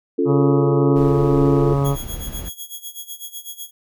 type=chord; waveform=sine; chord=Db augmented; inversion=none; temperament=equal; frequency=277.2 / 349.2 / 440 Hz; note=Db4 / F4 / A4; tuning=0 / 0 / 0 cents; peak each=-20 dBFS; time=0.18-1.74 s; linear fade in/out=10 ms
type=harmonic tone; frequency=139.6 Hz; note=C#3; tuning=13 cents sharp; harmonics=1 / 2 / 3 / 4 / 5 / 6 / 7 / 8 / 9; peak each=-17 / -26 / -25 / -29 / -33 / -34 / -33 / -34 / -33 dBFS; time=0.25-1.97 s; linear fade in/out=50 ms
type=noise; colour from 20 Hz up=brown; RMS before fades=-29 dBFS; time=0.95-2.5 s; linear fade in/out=20 ms
type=tone with tremolo; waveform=5% pulse; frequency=3322 Hz; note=G#7; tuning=in tune; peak=-20 dBFS; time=1.84-3.71 s; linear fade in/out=20 ms; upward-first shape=sine; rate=8 Hz; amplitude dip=85%
effects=none